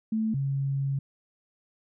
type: tone pair in turn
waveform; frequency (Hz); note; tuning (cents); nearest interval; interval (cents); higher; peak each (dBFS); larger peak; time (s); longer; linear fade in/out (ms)
sine; 220 / 137.54; A3 / C#3; 0 / -13; minor sixth; 813; first; -24 / -25; first; 0.12-0.34 / 0.34-0.99; second; 5
effects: none